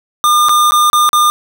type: tone with dropouts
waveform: square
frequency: 1207 Hz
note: D6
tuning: 47 cents sharp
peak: -8 dBFS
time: 0.24-1.3 s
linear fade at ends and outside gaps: 0 ms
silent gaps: 0.486-0.493 / 0.709-0.72 / 0.9-0.931 / 1.091-1.131 s
effects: none